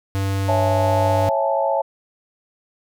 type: tone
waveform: square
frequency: 97.6 Hz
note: G2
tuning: 7 cents flat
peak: -20 dBFS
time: 0.15-1.29 s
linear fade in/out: 0 ms
type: chord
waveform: sine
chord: A major seventh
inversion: first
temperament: just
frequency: 550 / 660 / 825 / 880 Hz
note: C#5 / E5 / G#5 / A5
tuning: -14 / +2 / -12 / 0 cents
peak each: -21 / -22 / -27 / -22 dBFS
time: 0.48-1.82 s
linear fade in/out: 10 ms
effects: none